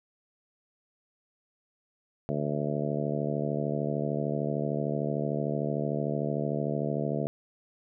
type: harmonic tone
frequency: 73.3 Hz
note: D2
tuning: 3 cents flat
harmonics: 2 / 3 / 4 / 5 / 6 / 7 / 8 / 9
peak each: -32 / -34 / -37 / -38 / -36 / -38 / -38 / -36 dBFS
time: 2.29-7.27 s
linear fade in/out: 0 ms
effects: none